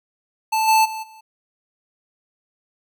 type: tone with level steps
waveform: square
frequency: 879 Hz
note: A5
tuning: 2 cents flat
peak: -18 / -13 / -28 / -43 dBFS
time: 0.52-1.21 s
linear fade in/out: 10 ms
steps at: 0.67 / 0.84 / 1.02 s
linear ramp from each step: 20 ms
effects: none